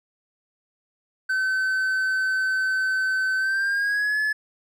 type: tone with pitch glide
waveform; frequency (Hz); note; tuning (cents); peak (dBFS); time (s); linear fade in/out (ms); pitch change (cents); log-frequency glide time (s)
triangle; 1529 to 1716.2; G6 to A6; -44 to -44; -19; 1.29-4.33; 10; +200; 3.37-4.2
effects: none